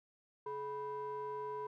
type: ring-modulated tone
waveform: triangle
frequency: 280 Hz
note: C#4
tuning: 18 cents sharp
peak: -34 dBFS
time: 0.46-1.67 s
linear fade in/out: 5 ms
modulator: 705 Hz
effects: none